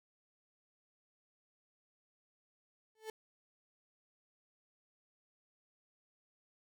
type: tone with exponential growth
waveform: 35% pulse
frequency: 437.9 Hz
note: A4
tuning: 8 cents flat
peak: -37 dBFS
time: 2.95-3.1 s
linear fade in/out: 2 ms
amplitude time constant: 31 ms
effects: none